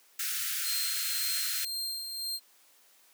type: high-pass noise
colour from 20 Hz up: white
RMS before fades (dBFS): -33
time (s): 0.19-1.65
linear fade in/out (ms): 5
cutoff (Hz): 1300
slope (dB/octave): 96
type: tone with tremolo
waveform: sawtooth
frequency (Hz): 4186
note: C8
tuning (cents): 0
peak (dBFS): -29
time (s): 0.63-2.4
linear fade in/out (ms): 50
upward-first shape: sine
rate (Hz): 1.9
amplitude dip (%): 45
effects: white hiss -62 dBFS RMS until 3.13 s + high-pass 300 Hz 12 dB/octave